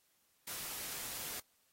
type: noise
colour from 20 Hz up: white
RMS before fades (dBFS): -43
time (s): 0.47-1.4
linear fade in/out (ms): 5
effects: white hiss -74 dBFS RMS until 1.72 s + AAC 48 kbps